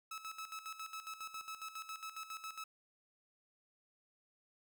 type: tone with tremolo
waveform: sawtooth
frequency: 1299 Hz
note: E6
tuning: 26 cents flat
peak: -39 dBFS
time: 0.11-2.64 s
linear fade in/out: 5 ms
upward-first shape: square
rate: 7.3 Hz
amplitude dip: 70%
effects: none